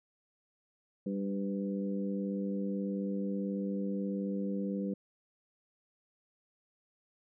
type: harmonic tone with a mistuned harmonic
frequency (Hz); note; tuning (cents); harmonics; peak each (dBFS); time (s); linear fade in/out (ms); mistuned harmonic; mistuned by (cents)
98.4; G2; +7; 2 / 3 / 4 / 5; -33 / -40 / -44 / -41; 1.06-4.94; 5; 5; +20
effects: none